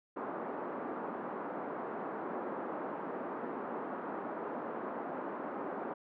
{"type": "band-pass noise", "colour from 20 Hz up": "pink", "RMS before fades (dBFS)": -40, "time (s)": [0.16, 5.94], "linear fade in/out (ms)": 10, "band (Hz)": [240, 1300], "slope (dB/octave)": 24, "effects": []}